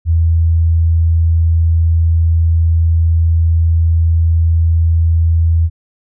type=tone; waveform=sine; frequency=82.41 Hz; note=E2; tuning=in tune; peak=-8 dBFS; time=0.05-5.7 s; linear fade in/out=50 ms; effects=none